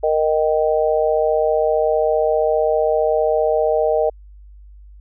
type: harmonic tone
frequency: 155.2 Hz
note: D#3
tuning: 4 cents flat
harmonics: 3 / 4 / 5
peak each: -18 / -17 / -23 dBFS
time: 0.03-4.1 s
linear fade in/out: 10 ms
effects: added 50 Hz sine -39 dBFS peak until 5 s